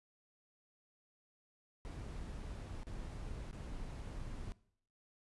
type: noise with dropouts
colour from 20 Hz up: brown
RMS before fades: -45 dBFS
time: 1.85-4.52 s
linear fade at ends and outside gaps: 0 ms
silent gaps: 2.832-2.869 / 3.511-3.529 s
effects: noise-tail reverb RT60 0.6 s tail -20 dB re dry + resampled to 24000 Hz